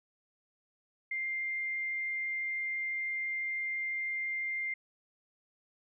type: tone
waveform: sine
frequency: 2102 Hz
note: C7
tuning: 7 cents sharp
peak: -32 dBFS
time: 1.11-4.74 s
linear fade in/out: 5 ms
effects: none